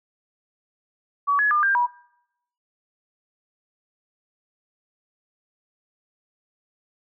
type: tone with pitch steps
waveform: sine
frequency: 1136 / 1692 / 1203 / 1592 / 969 Hz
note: C#6 / G#6 / D6 / G6 / B5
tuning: +42 / +32 / +41 / +26 / -33 cents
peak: -17 dBFS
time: 1.27-1.87 s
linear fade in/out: 20 ms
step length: 120 ms
effects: noise-tail reverb RT60 0.8 s tail -25 dB re dry